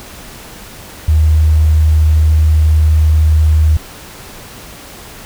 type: tone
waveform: sine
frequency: 77.78 Hz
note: D#2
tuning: in tune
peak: -6 dBFS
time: 1.08-3.77 s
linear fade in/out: 5 ms
effects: pink hiss -33 dBFS RMS until 5.25 s